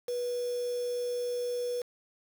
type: tone with quantisation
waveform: sine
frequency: 487.9 Hz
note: B4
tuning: 21 cents flat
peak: -30 dBFS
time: 0.08-1.82 s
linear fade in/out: 5 ms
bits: 7
effects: none